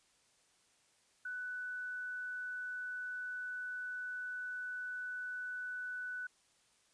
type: tone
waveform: sine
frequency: 1490 Hz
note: F#6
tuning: 12 cents sharp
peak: -39 dBFS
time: 1.25-6.27 s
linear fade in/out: 5 ms
effects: white hiss -71 dBFS RMS until 6.93 s + resampled to 22050 Hz